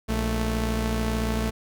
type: tone pair together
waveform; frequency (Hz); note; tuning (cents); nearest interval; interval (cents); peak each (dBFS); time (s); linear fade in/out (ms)
sawtooth; 58.37 / 220; A#1 / A3; +3 / 0; octave + major seventh; 2297; -22 / -23; 0.08-1.51; 20
effects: none